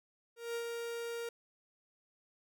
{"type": "tone with ADSR envelope", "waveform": "45% pulse", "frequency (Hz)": 467.5, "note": "A#4", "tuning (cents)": 5, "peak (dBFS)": -35, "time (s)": [0.36, 1.29], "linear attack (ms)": 190, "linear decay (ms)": 79, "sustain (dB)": -3, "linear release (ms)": 3, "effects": []}